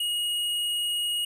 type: tone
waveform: square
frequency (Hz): 2883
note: F#7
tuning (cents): -46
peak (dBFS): -26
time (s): 0-1.25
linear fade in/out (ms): 5
effects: none